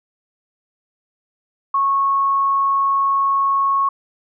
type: tone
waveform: sine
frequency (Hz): 1100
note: C#6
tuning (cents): -14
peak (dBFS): -14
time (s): 1.74-3.89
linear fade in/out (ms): 5
effects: none